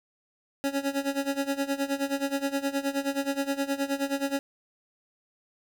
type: tone with tremolo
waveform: 25% pulse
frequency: 277.2 Hz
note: C#4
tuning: in tune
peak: -20 dBFS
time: 0.64-4.39 s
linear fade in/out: 0 ms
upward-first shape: sine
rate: 9.5 Hz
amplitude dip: 85%
effects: 10-bit